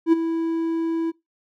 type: tone with ADSR envelope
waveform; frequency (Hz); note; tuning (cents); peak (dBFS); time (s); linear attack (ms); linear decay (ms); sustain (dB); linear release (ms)
triangle; 328.9; E4; -4; -8; 0.06-1.12; 66; 17; -11; 27
effects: noise-tail reverb RT60 0.2 s tail -21 dB re dry